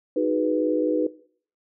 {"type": "chord", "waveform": "sine", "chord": "G# minor seventh", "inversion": "second", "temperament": "equal", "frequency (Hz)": [311.1, 370, 415.3, 493.9], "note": ["D#4", "F#4", "G#4", "B4"], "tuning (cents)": [0, 0, 0, 0], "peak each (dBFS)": [-24, -28, -29, -23], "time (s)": [0.16, 1.07], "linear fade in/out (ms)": 5, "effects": ["noise-tail reverb RT60 0.5 s tail -18 dB re dry"]}